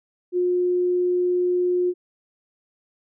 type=tone; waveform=sine; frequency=358.3 Hz; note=F4; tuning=44 cents sharp; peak=-18 dBFS; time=0.32-1.94 s; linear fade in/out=50 ms; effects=none